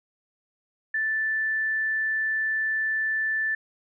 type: tone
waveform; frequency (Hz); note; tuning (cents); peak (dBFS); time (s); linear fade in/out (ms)
sine; 1760; A6; 0; -23; 0.94-3.55; 5
effects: none